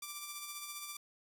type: tone with tremolo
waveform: 5% pulse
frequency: 1174.7 Hz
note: D6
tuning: in tune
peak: -29 dBFS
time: 0.02-0.97 s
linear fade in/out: 5 ms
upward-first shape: sine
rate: 15 Hz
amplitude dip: 40%
effects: 11-bit